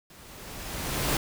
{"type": "noise with level ramp", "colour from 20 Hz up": "pink", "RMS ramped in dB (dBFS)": [-51, -25], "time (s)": [0.1, 1.17], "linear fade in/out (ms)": 2, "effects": []}